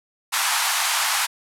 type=band-pass noise; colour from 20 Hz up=pink; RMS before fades=-22 dBFS; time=0.32-1.27 s; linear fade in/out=20 ms; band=780 to 13000 Hz; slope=48 dB/octave; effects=none